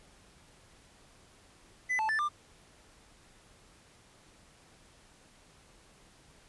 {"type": "tone with pitch steps", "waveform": "triangle", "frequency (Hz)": [2005, 875, 1760, 1192], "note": ["B6", "A5", "A6", "D6"], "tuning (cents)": [26, -10, 0, 25], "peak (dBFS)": -26, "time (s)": [1.89, 2.29], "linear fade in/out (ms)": 20, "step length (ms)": 100, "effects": ["pink hiss -60 dBFS RMS until 6.48 s", "resampled to 24000 Hz"]}